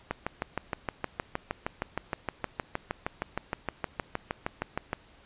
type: click train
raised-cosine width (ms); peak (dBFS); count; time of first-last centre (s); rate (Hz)
0.5; -14; 32; 0.11-4.931; 6.43
effects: pink hiss -57 dBFS RMS until 5.25 s + resampled to 8000 Hz